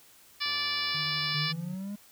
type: harmonic tone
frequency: 583 Hz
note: D5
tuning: 13 cents flat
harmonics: 2 / 3 / 4 / 5 / 6 / 7 / 8 / 9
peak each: -38 / -37 / -36 / -38 / -37 / -36 / -37 / -35 dBFS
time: 0.4-1.53 s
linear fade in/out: 20 ms
type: click train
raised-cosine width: 1 ms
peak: -37 dBFS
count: 72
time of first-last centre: 0.46-1.324 s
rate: 82.2 Hz
type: tone with pitch glide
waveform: sine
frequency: 151.8 to 149.62 Hz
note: D#3 to D3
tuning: -42 to +33 cents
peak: -38 dBFS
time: 0.94-1.75 s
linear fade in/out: 10 ms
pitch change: -25 cents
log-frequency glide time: 1.25-1.5 s
type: linear sweep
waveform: triangle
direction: up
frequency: 143.6 to 207.7 Hz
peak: -32 dBFS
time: 1.34-1.96 s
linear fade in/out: 10 ms
effects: white hiss -57 dBFS RMS until 2.11 s